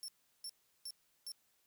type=tone bursts; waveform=25% pulse; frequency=5410 Hz; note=E8; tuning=44 cents sharp; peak=-38 dBFS; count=4; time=0.03-1.318 s; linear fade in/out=0 ms; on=52 ms; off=360 ms; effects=white hiss -75 dBFS RMS until 1.66 s